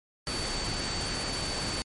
sine tone in noise, 4535 Hz, C#8, 39 cents sharp, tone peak -35 dBFS, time 0.27-1.82 s, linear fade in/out 0 ms, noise pink, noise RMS -33 dBFS, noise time 0.27-1.82 s, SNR -5 dB, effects MP3 48 kbps

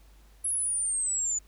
sine exponential sweep, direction down, 10910 to 6920 Hz, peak -26 dBFS, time 0.44-1.39 s, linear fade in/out 10 ms, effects added 50 Hz sine -53 dBFS peak until 1.47 s + pink hiss -63 dBFS RMS until 1.47 s

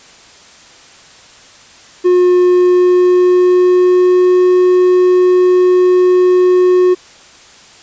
triangle tone with pitch glide, 359.9 to 363.9 Hz, F#4 to F#4, -48 to -29 cents, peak -4 dBFS, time 2.04-6.95 s, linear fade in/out 20 ms, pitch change +19 cents, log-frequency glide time 2.57-4.45 s, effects white hiss -40 dBFS RMS until 7.82 s + resampled to 16000 Hz

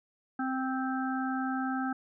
harmonic tone, 261.6 Hz, C4, in tune, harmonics 1 / 3 / 5 / 6, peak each -31 / -36 / -38 / -39 dBFS, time 0.39-1.93 s, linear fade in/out 5 ms, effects none

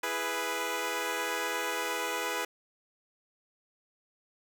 10% pulse chord, E major, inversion none, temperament equal with one note detuned, 332.1 / 415.3 / 493.9 Hz, E4 / G#4 / B4, +13 / 0 / 0 cents, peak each -30 / -27 / -25 dBFS, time 0.03-2.45 s, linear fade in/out 5 ms, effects none

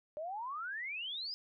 sine exponential sweep, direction up, 587.3 to 5100 Hz, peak -38 dBFS, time 0.17-1.34 s, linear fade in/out 0 ms, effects none

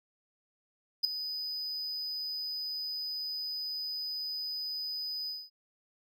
triangle tone with ADSR envelope, 4989 Hz, D#8, 4 cents sharp, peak -19 dBFS, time 1.03-5.5 s, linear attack 18 ms, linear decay 4 ms, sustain -14 dB, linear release 220 ms, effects none

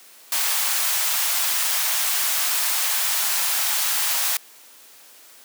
white high-pass noise, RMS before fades -22 dBFS, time 0.32-4.37 s, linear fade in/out 2 ms, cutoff 700 Hz, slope 24 dB/octave, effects white hiss -48 dBFS RMS until 5.44 s + high-pass 300 Hz 12 dB/octave

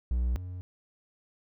triangle tone pair in turn, 60.8 / 90.65 Hz, B1 / F#2, -26 / -35 cents, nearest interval perfect fifth, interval 691 cents, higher second, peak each -23 / -34 dBFS, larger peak first, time 0.11-0.36 / 0.36-0.61 s, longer neither, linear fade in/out 0 ms, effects none

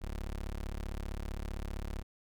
25% pulse tone, 35.39 Hz, C#1, 37 cents sharp, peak -33 dBFS, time 0.01-2.03 s, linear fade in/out 20 ms, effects none

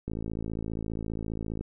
click train, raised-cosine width 3 ms, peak -21 dBFS, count 85, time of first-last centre 0.08-1.61 s, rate 54.9 Hz, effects none

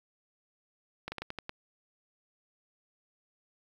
clicks, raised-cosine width 0.3 ms, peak -21 dBFS, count 7, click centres 1.08 / 1.12 / 1.183 / 1.22 / 1.304 / 1.387 / 1.494 s, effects 9-bit

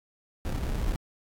brown noise with sample-and-hold, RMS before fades -29 dBFS, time 0.45-0.96 s, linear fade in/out 2 ms, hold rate 1050 Hz, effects AAC 64 kbps

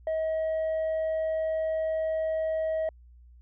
sine tone, 637 Hz, D#5, 41 cents sharp, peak -23 dBFS, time 0.07-2.89 s, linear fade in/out 2 ms, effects tanh soft clip ceiling -25 dBFS + added 60 Hz sine -50 dBFS peak until 3.41 s

